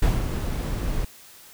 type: noise with ADSR envelope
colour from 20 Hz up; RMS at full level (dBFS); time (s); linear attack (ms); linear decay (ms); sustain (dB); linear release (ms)
brown; -18; 0.02-1.05; 8; 180; -8; 8
effects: white hiss -48 dBFS RMS until 1.53 s